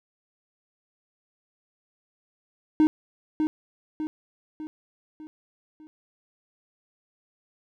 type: tone with echo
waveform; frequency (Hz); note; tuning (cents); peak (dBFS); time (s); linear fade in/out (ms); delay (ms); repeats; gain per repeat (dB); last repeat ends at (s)
triangle; 309; D#4; -12; -13; 2.8-2.87; 0; 600; 5; -6; 5.87
effects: none